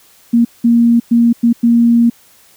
sine tone bursts at uneven times, 234.6 Hz, A#3, 11 cents sharp, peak -6 dBFS, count 5, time 0.33-0.45 / 0.64-1 / 1.11-1.33 / 1.43-1.53 / 1.63-2.1 s, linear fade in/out 10 ms, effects white hiss -47 dBFS RMS until 2.56 s

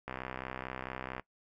click train, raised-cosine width 0.5 ms, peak -23 dBFS, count 73, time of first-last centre 0.08-1.196 s, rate 64.5 Hz, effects noise-tail reverb RT60 0.1 s tail -20 dB re dry

